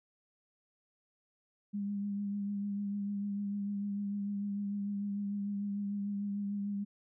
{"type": "tone with vibrato", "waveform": "sine", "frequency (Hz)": 202.1, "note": "G#3", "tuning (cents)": -47, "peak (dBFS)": -33, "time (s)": [1.73, 6.85], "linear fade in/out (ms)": 20, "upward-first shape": "triangle", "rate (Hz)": 6.7, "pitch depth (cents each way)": 28, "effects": []}